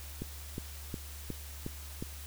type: click train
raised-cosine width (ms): 3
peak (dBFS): -23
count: 6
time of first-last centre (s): 0.22-2.025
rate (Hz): 2.77
effects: added 72 Hz sine -44 dBFS peak until 2.26 s + white hiss -49 dBFS RMS until 2.26 s

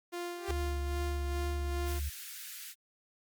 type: tone with tremolo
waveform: sawtooth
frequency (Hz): 349.2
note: F4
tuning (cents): 0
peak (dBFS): -32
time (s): 0.12-2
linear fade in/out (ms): 20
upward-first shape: sine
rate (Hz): 2.5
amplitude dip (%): 45
type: tone with exponential growth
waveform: sawtooth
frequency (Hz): 392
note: G4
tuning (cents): 0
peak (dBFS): -28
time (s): 0.31-0.51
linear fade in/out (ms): 1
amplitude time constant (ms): 42
type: tone with vibrato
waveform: sine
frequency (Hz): 71.3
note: C#2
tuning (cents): +49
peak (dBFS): -32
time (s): 0.48-2.1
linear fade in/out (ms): 20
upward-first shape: triangle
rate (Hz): 2.2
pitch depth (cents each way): 42
type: high-pass noise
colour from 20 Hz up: white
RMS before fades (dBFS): -45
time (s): 1.84-2.75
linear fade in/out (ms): 50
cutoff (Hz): 1400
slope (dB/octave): 48
effects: Opus 48 kbps

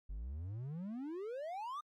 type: exponential sweep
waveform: triangle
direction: up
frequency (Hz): 45.05 to 1244.5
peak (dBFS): -38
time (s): 0.09-1.81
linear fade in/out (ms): 10
effects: MP3 64 kbps

